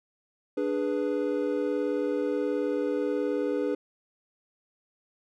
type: chord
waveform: triangle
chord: G# diminished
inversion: second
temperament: equal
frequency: 293.7 / 415.3 / 493.9 Hz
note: D4 / G#4 / B4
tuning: 0 / 0 / 0 cents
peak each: -28 dBFS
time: 0.57-3.75 s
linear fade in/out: 5 ms
effects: none